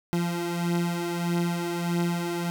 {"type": "beating tone pair", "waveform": "30% pulse", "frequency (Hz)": [171.9, 173.5], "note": ["F3", "F3"], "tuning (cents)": [-27, -11], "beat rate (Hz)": 1.6, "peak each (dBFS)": [-24, -28], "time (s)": [0.13, 2.5], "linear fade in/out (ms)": 0, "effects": []}